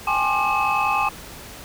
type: tone cluster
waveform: sine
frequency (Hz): 797 / 847 / 1066 / 1195 / 2576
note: G5 / G#5 / C6 / D6 / E7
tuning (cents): +28 / +34 / +32 / +30 / -41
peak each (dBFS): -23 / -23 / -24 / -23 / -24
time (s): 0.07-1.09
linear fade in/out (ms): 5
effects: tanh soft clip ceiling -12 dBFS + pink hiss -39 dBFS RMS until 1.64 s